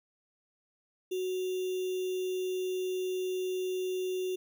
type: tone with sample-and-hold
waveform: sine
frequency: 370 Hz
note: F#4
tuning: in tune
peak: -30 dBFS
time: 1.11-4.36 s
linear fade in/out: 10 ms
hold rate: 3150 Hz
effects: none